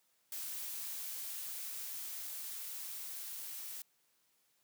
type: noise with level ramp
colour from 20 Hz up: blue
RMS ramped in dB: -42 to -45 dBFS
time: 0.32-3.82 s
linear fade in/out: 2 ms
effects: white hiss -75 dBFS RMS until 4.63 s + high-pass 100 Hz 12 dB/octave